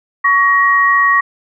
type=tone pair together; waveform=sine; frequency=1124 / 1890.3 Hz; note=C#6 / A#6; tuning=+24 / +24 cents; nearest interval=major sixth; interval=900 cents; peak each=-11 dBFS; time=0.24-1.21 s; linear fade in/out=10 ms; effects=none